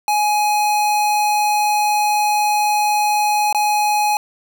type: tone with dropouts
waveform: square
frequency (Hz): 838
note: G#5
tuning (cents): +15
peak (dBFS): -15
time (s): 0.08-4.17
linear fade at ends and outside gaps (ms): 1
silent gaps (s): 3.527-3.547
effects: none